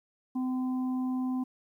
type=harmonic tone; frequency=255.9 Hz; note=C4; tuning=38 cents flat; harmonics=1 / 3 / 4; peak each=-28 / -44 / -46 dBFS; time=0.35-1.44 s; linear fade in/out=10 ms; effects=11-bit